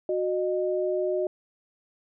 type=tone pair together; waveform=sine; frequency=367.5 / 614 Hz; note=F#4 / D#5; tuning=-12 / -23 cents; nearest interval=major sixth; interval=889 cents; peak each=-26 / -27 dBFS; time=0.09-1.27 s; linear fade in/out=2 ms; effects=none